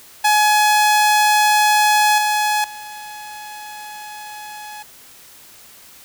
sawtooth tone with level steps, 844 Hz, G#5, 28 cents sharp, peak -8 / -12 / -28 dBFS, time 0.24-4.83 s, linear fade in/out 10 ms, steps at 2.18 / 2.64 s, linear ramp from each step 2 ms, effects white hiss -44 dBFS RMS until 6.04 s

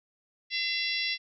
harmonic tone with a mistuned harmonic, 680 Hz, F5, 46 cents flat, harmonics 3 / 4 / 5 / 6 / 7 / 8, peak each -33 / -34 / -35 / -36 / -36 / -37 dBFS, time 0.5-1.18 s, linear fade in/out 50 ms, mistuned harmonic 6, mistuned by -22 cents, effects none

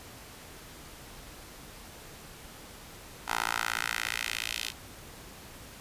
10% pulse tone with high-pass filter sweep, 56.9 Hz, A#1, 41 cents flat, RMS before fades -33 dBFS, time 3.26-4.73 s, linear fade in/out 50 ms, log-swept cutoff 980 to 3200 Hz, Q 1.7, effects pink hiss -48 dBFS RMS until 5.8 s + resampled to 32000 Hz

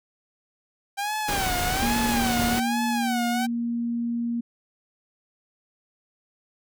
sawtooth tone with vibrato, 784 Hz, G5, in tune, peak -22 dBFS, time 0.97-3.47 s, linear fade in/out 20 ms, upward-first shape sine, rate 1.2 Hz, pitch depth 160 cents each way
pink noise, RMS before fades -28 dBFS, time 1.28-2.6 s, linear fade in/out 5 ms
sine tone, 235.3 Hz, A#3, 16 cents sharp, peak -24 dBFS, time 1.82-4.41 s, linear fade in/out 10 ms
effects none

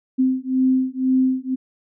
sine beating tone pair, 258.6 / 260.6 Hz, C4 / C4, -20 / -7 cents, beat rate 2 Hz, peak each -19 dBFS, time 0.18-1.56 s, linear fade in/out 20 ms, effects none

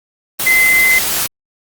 sine tone in noise, 2056 Hz, C7, 31 cents flat, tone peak -8 dBFS, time 0.46-0.99 s, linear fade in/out 10 ms, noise white, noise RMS -17 dBFS, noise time 0.39-1.27 s, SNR +6 dB, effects Opus 24 kbps

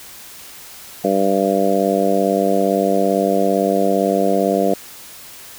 harmonic tone, 97.7 Hz, G2, 5 cents flat, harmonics 2 / 3 / 4 / 5 / 6 / 7, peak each -21 / -22 / -22 / -20 / -21 / -20 dBFS, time 1.04-4.74 s, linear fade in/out 5 ms, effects white hiss -38 dBFS RMS until 5.58 s

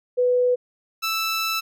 sine / 15% pulse tone pair in turn, 495.6 / 1320.5 Hz, B4 / E6, +6 / +3 cents, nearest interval octave + perfect fourth, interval 1697 cents, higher second, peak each -16 dBFS, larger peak neither, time 0.17-0.56 / 1.02-1.61 s, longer second, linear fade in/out 20 ms, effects none

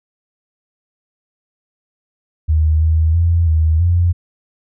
sine tone with pitch steps, 78.1 / 79.8 / 84.6 / 79.5 / 87.1 Hz, D#2 / D#2 / E2 / D#2 / F2, +7 / +44 / +45 / +38 / -4 cents, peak -10 dBFS, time 2.48-4.13 s, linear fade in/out 20 ms, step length 330 ms, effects none

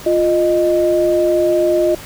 sine tone pair together, 350 / 618.2 Hz, F4 / D#5, +4 / -11 cents, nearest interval minor seventh, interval 985 cents, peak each -14 dBFS, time 0.06-1.95 s, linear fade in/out 5 ms, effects pink hiss -34 dBFS RMS until 2.05 s

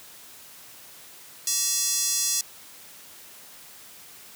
square tone with high-pass filter, 380 Hz, F#4, 46 cents sharp, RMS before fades -25 dBFS, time 1.47-2.41 s, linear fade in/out 2 ms, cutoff 6100 Hz, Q 2.2, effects white hiss -47 dBFS RMS until 4.35 s + high-pass 80 Hz 12 dB/octave

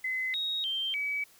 sine tone with pitch steps, 2039 / 3769 / 3145 / 2281 Hz, C7 / A#7 / G7 / C#7, -45 / +18 / +5 / +49 cents, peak -29 dBFS, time 0.04-1.24 s, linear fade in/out 5 ms, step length 300 ms, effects white hiss -59 dBFS RMS until 1.39 s

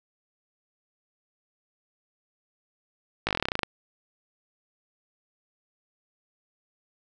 slowing click train, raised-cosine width 0.3 ms, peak -9 dBFS, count 14, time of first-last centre 3.27-3.633 s, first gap 18 ms, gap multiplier 1.07, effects none

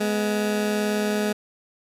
20% pulse tone pair together, 209.8 / 247.9 Hz, G#3 / B3, +18 / +7 cents, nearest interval minor third, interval 289 cents, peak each -17 / -28 dBFS, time 0-1.33 s, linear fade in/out 10 ms, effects resampled to 32000 Hz

